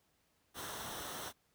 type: noise with comb filter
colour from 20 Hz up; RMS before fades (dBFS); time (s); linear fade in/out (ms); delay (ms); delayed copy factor
pink; -44; 0.54-1.33; 50; 0.42; -0.6
effects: pink hiss -75 dBFS RMS until 1.54 s + high-pass 60 Hz 12 dB/octave